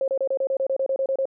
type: tone bursts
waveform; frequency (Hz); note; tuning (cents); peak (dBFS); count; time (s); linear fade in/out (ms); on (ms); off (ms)
sine; 537; C5; +45; -20; 13; 0.01-1.255; 2; 69; 29
effects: none